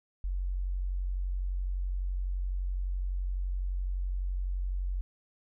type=tone; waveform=sine; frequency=45.91 Hz; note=F#1; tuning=13 cents flat; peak=-29 dBFS; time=0.24-5.01 s; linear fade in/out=0 ms; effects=none